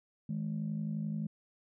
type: tone pair together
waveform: sine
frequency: 159.57 / 211.1 Hz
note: D#3 / G#3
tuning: +44 / +29 cents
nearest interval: perfect fourth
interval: 485 cents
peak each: -35 / -35 dBFS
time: 0.29-1.27 s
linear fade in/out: 5 ms
effects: tanh soft clip ceiling -27 dBFS